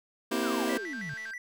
sawtooth chord, C dominant seventh, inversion third, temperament just, 235.5 / 261.6 / 327 / 392.4 Hz, Bb3 / C4 / E4 / G4, +18 / 0 / -14 / +2 cents, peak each -29 dBFS, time 0.31-0.78 s, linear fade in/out 10 ms
sine exponential sweep, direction down, 1568 to 130.81 Hz, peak -37 dBFS, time 0.43-1.14 s, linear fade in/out 2 ms
click train, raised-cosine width 0.2 ms, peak -34 dBFS, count 170, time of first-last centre 0.54-1.308 s, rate 220 Hz
triangle tone with vibrato, 1760 Hz, A6, in tune, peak -35 dBFS, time 0.69-1.38 s, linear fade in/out 2 ms, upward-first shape square, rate 6.2 Hz, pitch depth 190 cents each way
effects none

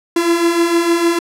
45% pulse beating tone pair, 334.2 / 340.8 Hz, E4 / F4, +24 / -42 cents, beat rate 6.6 Hz, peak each -19 / -13 dBFS, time 0.16-1.19 s, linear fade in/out 5 ms, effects low-pass 12000 Hz 12 dB/octave

